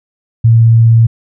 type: tone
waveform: sine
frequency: 114.5 Hz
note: A#2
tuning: 31 cents flat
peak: -3 dBFS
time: 0.44-1.07 s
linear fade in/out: 10 ms
effects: none